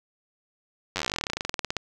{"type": "slowing click train", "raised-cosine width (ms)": 0.2, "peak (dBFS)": -10, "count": 29, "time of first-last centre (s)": [0.96, 1.767], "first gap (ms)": 10, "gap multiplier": 1.07, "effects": []}